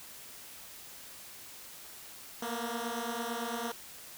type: beating tone pair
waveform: 10% pulse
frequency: 229.8 / 238.7 Hz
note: A#3 / A#3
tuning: -25 / +41 cents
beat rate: 8.9 Hz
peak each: -29 dBFS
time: 2.42-3.72 s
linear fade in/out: 5 ms
effects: white hiss -49 dBFS RMS until 4.17 s